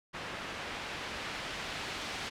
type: noise with low-pass filter sweep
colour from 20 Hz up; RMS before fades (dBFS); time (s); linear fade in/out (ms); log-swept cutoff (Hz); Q
white; -40; 0.13-2.3; 20; 2300 to 3600; 0.76
effects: none